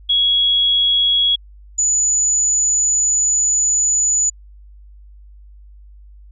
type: tone pair in turn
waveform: sine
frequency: 3332 / 6939 Hz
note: G#7 / A8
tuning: +5 / -25 cents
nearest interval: octave + minor second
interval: 1270 cents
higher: second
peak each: -12 / -13 dBFS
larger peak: first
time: 0.09-1.36 / 1.78-4.3 s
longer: second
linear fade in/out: 10 ms
effects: added 50 Hz sine -39 dBFS peak until 6.31 s